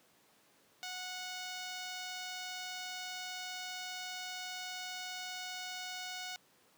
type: tone with notch filter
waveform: 5% pulse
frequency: 735 Hz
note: F#5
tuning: 12 cents flat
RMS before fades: -43 dBFS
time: 0.83-6.36 s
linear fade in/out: 0 ms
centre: 9600 Hz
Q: 0.79
effects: pink hiss -67 dBFS RMS until 6.77 s + high-pass 200 Hz 12 dB/octave